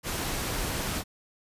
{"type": "noise", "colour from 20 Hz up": "pink", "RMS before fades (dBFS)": -31, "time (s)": [0.03, 1.04], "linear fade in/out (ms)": 50, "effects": ["resampled to 32000 Hz"]}